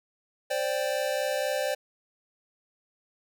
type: chord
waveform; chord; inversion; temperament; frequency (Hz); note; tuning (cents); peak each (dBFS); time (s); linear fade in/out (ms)
square; C suspended second; none; equal; 523.3 / 587.3 / 784; C5 / D5 / G5; 0 / 0 / 0; -31 / -30 / -36; 0.5-1.75; 10
effects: 10-bit